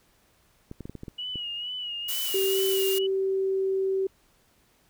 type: clicks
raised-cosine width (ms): 3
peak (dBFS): -25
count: 8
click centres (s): 0.714 / 0.807 / 0.855 / 0.896 / 0.953 / 1.034 / 1.082 / 1.357
type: tone with vibrato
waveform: sine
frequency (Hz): 2912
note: F#7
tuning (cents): -28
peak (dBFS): -31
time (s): 1.18-3.07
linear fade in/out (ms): 10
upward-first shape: sine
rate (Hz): 2.2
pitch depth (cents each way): 54
type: noise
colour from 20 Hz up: blue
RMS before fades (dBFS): -31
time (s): 2.08-2.99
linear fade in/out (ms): 10
type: tone with pitch glide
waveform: sine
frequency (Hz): 386.5 to 384.1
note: G4 to G4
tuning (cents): -24 to -35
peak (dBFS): -23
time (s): 2.34-4.07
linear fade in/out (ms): 5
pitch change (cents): -11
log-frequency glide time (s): 2.47-3.67
effects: pink hiss -64 dBFS RMS until 4.89 s